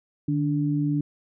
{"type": "tone pair together", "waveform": "sine", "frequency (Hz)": [150, 290.6], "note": ["D3", "D4"], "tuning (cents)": [37, -18], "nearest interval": "major seventh", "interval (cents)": 1145, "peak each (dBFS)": -24, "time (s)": [0.28, 1.01], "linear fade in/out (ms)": 5, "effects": []}